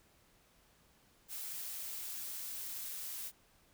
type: noise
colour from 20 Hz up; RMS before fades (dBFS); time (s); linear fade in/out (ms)
blue; -43; 1.28-3.32; 50
effects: pink hiss -68 dBFS RMS until 3.73 s